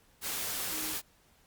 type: tone in noise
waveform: sine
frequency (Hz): 311.1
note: D#4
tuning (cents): 0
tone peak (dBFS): -43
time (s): 0.7-0.96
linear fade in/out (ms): 50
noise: white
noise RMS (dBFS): -35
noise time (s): 0.21-1.02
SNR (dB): -11
effects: pink hiss -65 dBFS RMS until 1.46 s + Opus 48 kbps